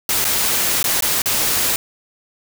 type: noise with dropouts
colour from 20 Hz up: white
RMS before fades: -18 dBFS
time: 0.09-1.76 s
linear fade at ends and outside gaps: 2 ms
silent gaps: 0.244-0.25 / 0.828-0.841 / 1.007-1.023 / 1.22-1.258 s
effects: none